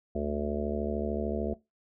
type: harmonic tone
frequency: 73.42 Hz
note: D2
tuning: in tune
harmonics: 1 / 3 / 4 / 5 / 6 / 7 / 8 / 9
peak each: -36 / -34 / -45 / -35 / -36 / -41 / -40 / -36 dBFS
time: 0.15-1.54 s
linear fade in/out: 5 ms
effects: noise-tail reverb RT60 0.2 s tail -19 dB re dry